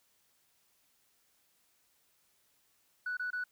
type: tone bursts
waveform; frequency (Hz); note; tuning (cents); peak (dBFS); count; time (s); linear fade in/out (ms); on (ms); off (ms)
sine; 1480; F#6; 0; -32; 3; 3.06-3.44; 5; 110; 25
effects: tanh soft clip ceiling -30 dBFS + white hiss -72 dBFS RMS until 3.51 s